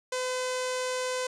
sawtooth tone with low-pass filter, 508 Hz, B4, 49 cents sharp, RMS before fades -31 dBFS, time 0.12-1.27 s, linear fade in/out 5 ms, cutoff 7700 Hz, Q 1.9, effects none

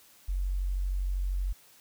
sine tone, 46.36 Hz, F#1, 4 cents sharp, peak -27 dBFS, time 0.28-1.53 s, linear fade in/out 10 ms, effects white hiss -58 dBFS RMS until 1.8 s

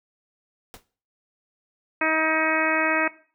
pink noise with exponential decay, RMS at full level -38 dBFS, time 0.74-0.84 s, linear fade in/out 0 ms, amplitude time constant 21 ms
harmonic tone, 316.6 Hz, D#4, 30 cents sharp, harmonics 1 / 2 / 3 / 4 / 5 / 6 / 7 / 8, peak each -28 / -28 / -28 / -28 / -28 / -28 / -28 / -28 dBFS, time 2.01-3.08 s, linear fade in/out 5 ms
effects noise-tail reverb RT60 0.4 s tail -17 dB re dry

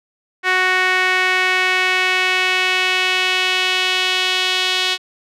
sawtooth tone with band-pass filter sweep, 370 Hz, F#4, in tune, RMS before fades -17 dBFS, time 0.43-4.98 s, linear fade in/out 50 ms, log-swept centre 1900 to 3400 Hz, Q 2.3, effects none

